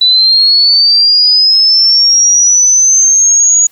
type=linear sweep; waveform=sine; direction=up; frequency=3951 to 6800 Hz; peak=-4 dBFS; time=0.01-3.67 s; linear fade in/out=5 ms; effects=white hiss -48 dBFS RMS until 3.71 s